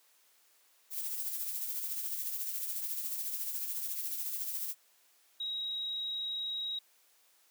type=noise with tremolo; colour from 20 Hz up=violet; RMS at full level=-35 dBFS; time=0.9-4.75 s; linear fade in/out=50 ms; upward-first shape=triangle; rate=14 Hz; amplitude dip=50%
type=tone; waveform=sine; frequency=3818 Hz; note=A#7; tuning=41 cents sharp; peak=-34 dBFS; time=5.4-6.79 s; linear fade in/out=5 ms
effects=white hiss -67 dBFS RMS until 7.5 s + high-pass 400 Hz 12 dB/octave